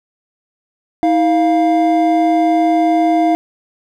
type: tone pair together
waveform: triangle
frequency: 320 / 697.5 Hz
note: D#4 / F5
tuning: +49 / -2 cents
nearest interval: octave + minor second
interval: 1349 cents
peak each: -11 dBFS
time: 1.03-3.35 s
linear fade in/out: 0 ms
effects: none